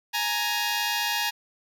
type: tone pair together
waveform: 10% pulse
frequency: 835 / 933.8 Hz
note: G#5 / A#5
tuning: +9 / +3 cents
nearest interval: major second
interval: 194 cents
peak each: -19 dBFS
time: 0.13-1.31 s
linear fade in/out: 20 ms
effects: none